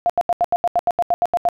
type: tone bursts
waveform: sine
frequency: 698.5 Hz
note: F5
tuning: in tune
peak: -13 dBFS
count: 13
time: 0.06-1.488 s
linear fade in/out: 0 ms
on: 36 ms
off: 80 ms
effects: none